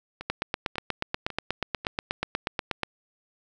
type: two click trains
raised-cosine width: 0.3 ms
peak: -10 / -20 dBFS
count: 22 / 4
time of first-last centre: 0.3-2.833 / 0.21-1.849 s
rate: 8.29 / 1.83 Hz
effects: none